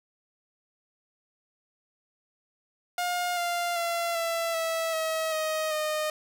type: tone with pitch steps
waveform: sawtooth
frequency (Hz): 711 / 696.4 / 682 / 668 / 654.3 / 640.8 / 627.6 / 614.7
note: F5 / F5 / F5 / E5 / E5 / E5 / D#5 / D#5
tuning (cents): +31 / -5 / -41 / +23 / -13 / -49 / +15 / -21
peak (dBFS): -23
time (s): 2.98-6.1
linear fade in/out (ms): 2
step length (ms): 390
effects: none